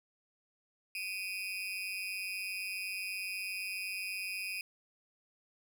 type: tone with amplitude modulation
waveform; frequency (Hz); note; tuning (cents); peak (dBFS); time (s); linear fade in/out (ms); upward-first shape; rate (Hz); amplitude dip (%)
35% pulse; 2489; D#7; 0; -31; 0.95-4.61; 2; sine; 192; 85
effects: none